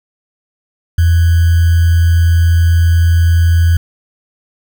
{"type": "tone with sample-and-hold", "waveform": "sine", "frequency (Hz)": 84.1, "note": "E2", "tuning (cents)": 35, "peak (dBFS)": -6, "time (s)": [0.98, 3.77], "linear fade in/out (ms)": 5, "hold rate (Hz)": 1575, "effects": []}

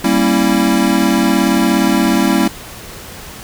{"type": "chord", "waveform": "square", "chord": "G diminished seventh", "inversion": "none", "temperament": "equal with one note detuned", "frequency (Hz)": [196, 233.1, 272.4, 329.6], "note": ["G3", "Bb3", "Db4", "Fb4"], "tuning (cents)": [0, 0, -30, 0], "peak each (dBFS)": -17, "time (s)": [0.04, 2.48], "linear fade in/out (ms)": 5, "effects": ["pink hiss -32 dBFS RMS until 3.43 s"]}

